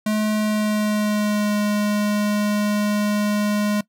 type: tone with pitch glide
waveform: square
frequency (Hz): 213.7 to 208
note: G#3 to G#3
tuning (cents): +50 to +3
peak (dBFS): -19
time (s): 0.06-3.81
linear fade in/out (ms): 5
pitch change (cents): -47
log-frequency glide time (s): 0.32-1.57
effects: noise-tail reverb RT60 0.1 s tail -20 dB re dry